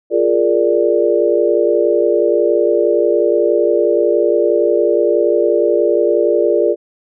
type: chord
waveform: sine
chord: Bb dominant seventh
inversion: second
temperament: equal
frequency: 349.2 / 415.3 / 466.2 / 587.3 Hz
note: F4 / Ab4 / Bb4 / D5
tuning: 0 / 0 / 0 / 0 cents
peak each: -16 dBFS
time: 0.1-6.76 s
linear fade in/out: 50 ms
effects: none